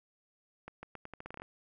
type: accelerating click train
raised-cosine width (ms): 0.5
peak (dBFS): -29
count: 12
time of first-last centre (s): 0.68-1.419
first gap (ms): 150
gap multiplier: 0.82
effects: none